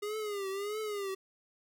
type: tone with vibrato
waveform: square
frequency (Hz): 408.6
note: G#4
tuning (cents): -28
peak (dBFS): -35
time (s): 0.02-1.15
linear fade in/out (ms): 10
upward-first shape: triangle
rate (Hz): 1.6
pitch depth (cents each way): 120
effects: none